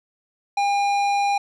triangle tone with tanh clipping, 806 Hz, G5, 48 cents sharp, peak -20 dBFS, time 0.57-1.38 s, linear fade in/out 5 ms, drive 18 dB, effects none

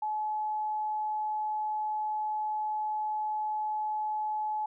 sine tone, 855 Hz, A5, 50 cents flat, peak -29 dBFS, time 0.02-4.66 s, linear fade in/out 5 ms, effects none

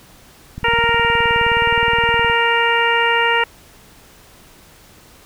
click train, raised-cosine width 5 ms, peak -16 dBFS, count 34, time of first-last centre 0.58-2.299 s, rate 19.2 Hz
harmonic tone, 466.2 Hz, A#4, in tune, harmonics 1 / 2 / 3 / 4 / 5 / 6, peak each -21 / -18 / -21 / -19 / -23 / -21 dBFS, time 0.64-3.44 s, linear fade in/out 5 ms
effects pink hiss -46 dBFS RMS until 5.25 s

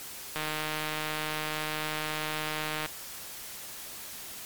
click train, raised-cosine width 0.3 ms, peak -16 dBFS, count 386, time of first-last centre 0.36-2.86 s, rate 154 Hz, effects white hiss -42 dBFS RMS until 4.45 s + MP3 96 kbps

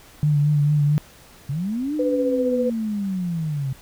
sine tone with vibrato, 147.4 Hz, D3, 7 cents sharp, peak -15 dBFS, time 0.23-0.98 s, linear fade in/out 0 ms, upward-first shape triangle, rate 4.5 Hz, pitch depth 40 cents each way
sine linear two-way sweep, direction up then down, 129.5 to 306.4 to 129.5 Hz, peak -22 dBFS, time 1.49-3.73 s, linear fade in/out 5 ms, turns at 1.95 s
sine tone with tremolo, 500 Hz, B4, 21 cents sharp, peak -18 dBFS, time 1.99-2.7 s, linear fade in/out 5 ms, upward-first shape sine, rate 15 Hz, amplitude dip 40%
effects pink hiss -48 dBFS RMS until 3.81 s

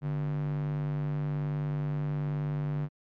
square tone with high-pass filter, 49.42 Hz, G1, 15 cents sharp, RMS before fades -31 dBFS, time 0.01-2.89 s, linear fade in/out 50 ms, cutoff 140 Hz, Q 4.2, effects low-pass 2000 Hz 12 dB/octave + MP3 64 kbps

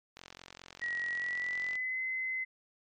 click train, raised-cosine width 0.2 ms, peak -29 dBFS, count 72, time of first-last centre 0.17-1.755 s, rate 44.8 Hz
sine tone with pitch glide, 1910 to 2047 Hz, A#6 to C7, +42 to -38 cents, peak -32 dBFS, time 0.81-2.45 s, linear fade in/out 20 ms, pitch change +120 cents, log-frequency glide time 1.08-2.01 s
effects MP3 64 kbps

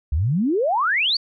sine exponential sweep, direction up, 65.41 to 4703 Hz, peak -17 dBFS, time 0.12-1.17 s, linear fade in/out 5 ms, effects none

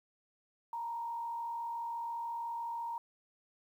sine tone with frequency modulation, 932.3 Hz, A#5, in tune, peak -36 dBFS, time 0.73-2.98 s, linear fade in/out 2 ms, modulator 45.9 Hz, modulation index 0.42, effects 11-bit

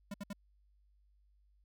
square tone bursts, 201.8 Hz, G#3, 49 cents flat, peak -40 dBFS, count 3, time 0.11-0.331 s, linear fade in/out 5 ms, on 31 ms, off 64 ms, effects added 50 Hz sine -66 dBFS peak until 1.64 s

